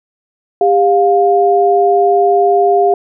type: tone pair together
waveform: sine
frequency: 400 / 705.6 Hz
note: G4 / F5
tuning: +35 / +18 cents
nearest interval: minor seventh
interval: 983 cents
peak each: -10 dBFS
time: 0.61-2.94 s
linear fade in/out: 2 ms
effects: none